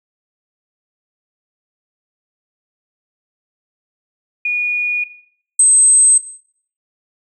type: tone pair in turn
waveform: sine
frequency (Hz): 2450 / 8241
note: D#7 / C9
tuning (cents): -27 / -27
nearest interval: octave + major sixth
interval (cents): 2100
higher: second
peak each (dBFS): -14 / -5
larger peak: second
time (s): 4.45-5.04 / 5.59-6.18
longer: neither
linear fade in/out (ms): 5
effects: noise-tail reverb RT60 0.6 s tail -17 dB re dry + tanh soft clip ceiling -3 dBFS